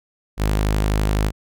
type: tone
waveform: sawtooth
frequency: 51.91 Hz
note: G#1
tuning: in tune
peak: -13 dBFS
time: 0.37-1.32 s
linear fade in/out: 50 ms
effects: none